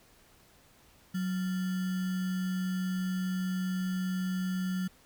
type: tone with sample-and-hold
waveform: sine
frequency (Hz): 185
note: F#3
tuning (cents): 0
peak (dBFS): -29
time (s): 1.14-4.88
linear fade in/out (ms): 10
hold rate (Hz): 1575
effects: pink hiss -61 dBFS RMS until 5.05 s